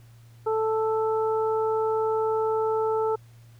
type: harmonic tone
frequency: 440 Hz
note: A4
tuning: in tune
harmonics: 1 / 2 / 3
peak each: -23 / -29 / -33 dBFS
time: 0.46-3.16 s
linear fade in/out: 10 ms
effects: added 116 Hz sine -48 dBFS peak until 3.59 s + pink hiss -61 dBFS RMS until 3.59 s